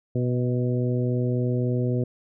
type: harmonic tone with a mistuned harmonic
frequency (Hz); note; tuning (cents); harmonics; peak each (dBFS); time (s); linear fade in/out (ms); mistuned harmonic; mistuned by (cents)
123.6; B2; +2; 1 / 2 / 3 / 4 / 5; -23 / -28 / -30 / -32 / -38; 0.15-2.04; 5; 5; +21
effects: none